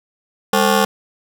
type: ring-modulated tone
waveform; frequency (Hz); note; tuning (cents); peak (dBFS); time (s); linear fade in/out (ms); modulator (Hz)
15% pulse; 325.2; E4; -23; -3; 0.53-0.85; 2; 123
effects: none